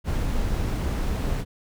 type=noise; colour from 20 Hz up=brown; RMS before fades=-25 dBFS; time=0.04-1.45 s; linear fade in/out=50 ms; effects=none